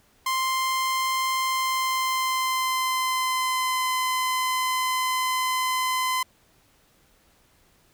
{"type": "tone with pitch glide", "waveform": "sawtooth", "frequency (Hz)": [1046.5, 1025], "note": ["C6", "C6"], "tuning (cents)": [0, -36], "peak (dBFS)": -19, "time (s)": [0.26, 6.23], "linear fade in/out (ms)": 5, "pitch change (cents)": -36, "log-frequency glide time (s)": [1.43, 3.92], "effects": ["pink hiss -61 dBFS RMS until 7.93 s"]}